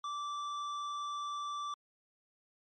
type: tone with hard clipping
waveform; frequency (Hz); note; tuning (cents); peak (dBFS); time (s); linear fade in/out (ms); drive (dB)
sine; 1167; D6; -11; -38; 0.04-1.74; 2; 9
effects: MP3 32 kbps